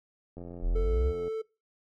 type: click train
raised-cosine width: 2 ms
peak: -30 dBFS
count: 80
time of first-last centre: 0.37-1.28 s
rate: 86.8 Hz
type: exponential sweep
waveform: sine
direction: up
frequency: 34.65 to 74.2 Hz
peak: -24 dBFS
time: 0.61-1.13 s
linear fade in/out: 50 ms
type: tone with vibrato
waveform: triangle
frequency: 440 Hz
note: A4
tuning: in tune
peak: -28 dBFS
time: 0.75-1.42 s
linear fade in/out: 10 ms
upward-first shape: sine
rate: 3.7 Hz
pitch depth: 9 cents each way
effects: noise-tail reverb RT60 0.3 s tail -23 dB re dry